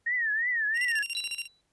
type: tone with vibrato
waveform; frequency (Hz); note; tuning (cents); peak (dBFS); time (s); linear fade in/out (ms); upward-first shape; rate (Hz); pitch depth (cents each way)
sine; 1839; A#6; -24; -25; 0.06-1.03; 10; triangle; 2.9; 170
type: tone with tremolo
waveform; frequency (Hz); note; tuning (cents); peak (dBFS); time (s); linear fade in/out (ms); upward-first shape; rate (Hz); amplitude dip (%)
sawtooth; 2773; F7; -13; -27; 0.74-1.48; 50; square; 14; 80
type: tone with exponential decay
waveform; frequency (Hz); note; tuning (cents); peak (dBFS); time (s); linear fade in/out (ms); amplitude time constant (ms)
sine; 3951; B7; 0; -29; 1.15-1.61; 0; 100
effects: pink hiss -74 dBFS RMS until 1.72 s + resampled to 24000 Hz